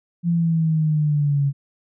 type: exponential sweep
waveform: sine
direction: down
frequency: 172.5 to 138.59 Hz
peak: -16 dBFS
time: 0.23-1.53 s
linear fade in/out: 50 ms
effects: none